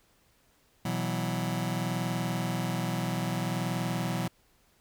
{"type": "chord", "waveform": "sawtooth", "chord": "B suspended fourth", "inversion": "none", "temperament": "just", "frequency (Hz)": [123.47, 164.63, 185.21], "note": ["B2", "E3", "F#3"], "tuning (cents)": [0, -2, 2], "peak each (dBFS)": -29, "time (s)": [0.85, 4.28], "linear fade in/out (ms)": 5, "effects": ["pink hiss -66 dBFS RMS until 4.8 s"]}